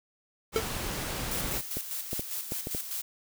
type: noise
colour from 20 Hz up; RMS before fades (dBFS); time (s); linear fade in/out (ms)
pink; -34; 0.52-1.62; 50
type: tone with exponential decay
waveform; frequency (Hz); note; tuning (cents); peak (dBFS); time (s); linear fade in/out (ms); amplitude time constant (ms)
square; 445.6; A4; +22; -21; 0.56-0.67; 0; 23
type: noise with tremolo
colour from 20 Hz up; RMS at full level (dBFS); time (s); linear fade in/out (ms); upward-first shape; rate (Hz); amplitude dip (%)
blue; -34; 1.31-3.02; 5; square; 5; 50
type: clicks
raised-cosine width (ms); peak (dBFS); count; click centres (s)
2; -21; 6; 1.77 / 2.131 / 2.195 / 2.521 / 2.671 / 2.749
effects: none

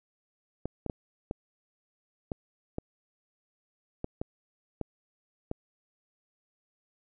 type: clicks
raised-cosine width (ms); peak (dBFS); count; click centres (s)
2; -19; 10; 0.656 / 0.863 / 0.898 / 1.311 / 2.318 / 2.784 / 4.044 / 4.215 / 4.813 / 5.514
effects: none

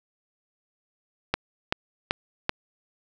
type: click train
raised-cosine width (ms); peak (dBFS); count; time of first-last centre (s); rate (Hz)
0.3; -6; 4; 1.34-2.494; 2.6
effects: none

